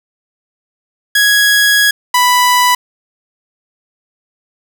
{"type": "tone pair in turn", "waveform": "sawtooth", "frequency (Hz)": [1664, 989.4], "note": ["G#6", "B5"], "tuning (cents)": [3, 3], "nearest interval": "major sixth", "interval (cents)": 900, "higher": "first", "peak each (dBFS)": -4, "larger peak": "neither", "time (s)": [[1.15, 1.91], [2.14, 2.75]], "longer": "first", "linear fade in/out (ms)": 5, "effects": []}